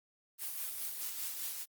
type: noise with tremolo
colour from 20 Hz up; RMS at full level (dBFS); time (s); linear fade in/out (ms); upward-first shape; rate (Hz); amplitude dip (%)
blue; -38; 0.38-1.66; 50; sine; 4.9; 40
effects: Opus 32 kbps